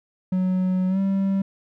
triangle tone with pitch glide, 185 to 194.53 Hz, F#3 to G3, 0 to -13 cents, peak -17 dBFS, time 0.32-1.42 s, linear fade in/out 5 ms, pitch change +87 cents, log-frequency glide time 0.88-0.99 s, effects none

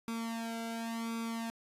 sawtooth tone with flanger, 228.6 Hz, A#3, 34 cents flat, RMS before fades -38 dBFS, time 0.08-1.5 s, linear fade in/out 0 ms, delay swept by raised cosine 0.83 to 1.38 ms, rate 0.92 Hz, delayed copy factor +0.9, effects resampled to 32000 Hz

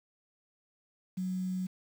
sine tone with quantisation, 185 Hz, F#3, in tune, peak -31 dBFS, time 1.17-1.67 s, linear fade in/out 10 ms, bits 9, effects none

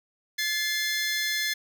20% pulse tone pair together, 1726.8 / 2093 Hz, A6 / C7, -33 / 0 cents, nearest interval minor third, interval 333 cents, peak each -23 / -24 dBFS, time 0.38-1.54 s, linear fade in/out 10 ms, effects none

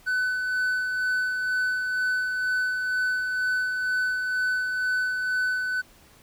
triangle tone with tremolo, 1504 Hz, F#6, 28 cents sharp, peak -20 dBFS, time 0.06-5.82 s, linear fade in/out 20 ms, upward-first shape sine, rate 2.1 Hz, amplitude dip 35%, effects pink hiss -55 dBFS RMS until 6.22 s

